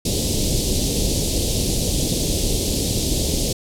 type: band-stop noise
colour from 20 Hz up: pink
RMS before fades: -20 dBFS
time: 0.05-3.53 s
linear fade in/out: 5 ms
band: 520 to 3600 Hz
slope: 24 dB/octave
effects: low-pass 11000 Hz 12 dB/octave